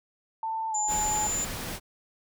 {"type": "tone with pitch glide", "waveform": "sine", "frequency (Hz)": [891, 847.8], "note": ["A5", "G#5"], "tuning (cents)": [22, 35], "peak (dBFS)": -28, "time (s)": [0.43, 1.27], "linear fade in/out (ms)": 2, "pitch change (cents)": -87, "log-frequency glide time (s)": [0.7, 0.76]}
{"type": "tone", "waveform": "sine", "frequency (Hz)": 7100, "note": "A8", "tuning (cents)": 15, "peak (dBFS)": -27, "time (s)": [0.74, 1.45], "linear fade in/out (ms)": 10}
{"type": "noise", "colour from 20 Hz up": "pink", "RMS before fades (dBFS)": -35, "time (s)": [0.87, 1.8], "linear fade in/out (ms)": 50}
{"effects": []}